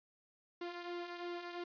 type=tone with flanger; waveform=sawtooth; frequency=349.2 Hz; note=F4; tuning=in tune; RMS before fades=-44 dBFS; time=0.61-1.64 s; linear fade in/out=5 ms; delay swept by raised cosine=1.6 to 3.2 ms; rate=2.9 Hz; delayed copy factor=-0.5; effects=resampled to 11025 Hz